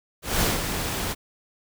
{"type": "noise with ADSR envelope", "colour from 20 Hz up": "pink", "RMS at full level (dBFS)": -21, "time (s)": [0.22, 1.15], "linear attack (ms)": 190, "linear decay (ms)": 180, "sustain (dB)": -7, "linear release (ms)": 35, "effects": []}